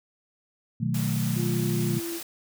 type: chord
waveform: sine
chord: B dominant seventh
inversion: none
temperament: equal with one note detuned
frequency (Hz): 123.47 / 155.03 / 185 / 220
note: B2 / D#3 / F#3 / A3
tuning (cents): 0 / -6 / 0 / 0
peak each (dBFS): -28 / -29 / -31 / -30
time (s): 0.8-2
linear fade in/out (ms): 10
type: high-pass noise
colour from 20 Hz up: white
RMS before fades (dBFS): -37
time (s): 0.94-2.23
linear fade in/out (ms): 5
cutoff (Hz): 110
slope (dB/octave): 12
type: tone with pitch glide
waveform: sine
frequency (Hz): 349.2 to 337.3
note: F4 to E4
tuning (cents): 0 to +40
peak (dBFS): -31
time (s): 1.35-2.21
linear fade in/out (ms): 50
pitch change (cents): -60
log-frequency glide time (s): 1.87-1.99
effects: none